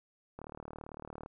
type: click train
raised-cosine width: 1 ms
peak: -30 dBFS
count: 34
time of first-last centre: 0.39-1.261 s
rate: 37.9 Hz
effects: none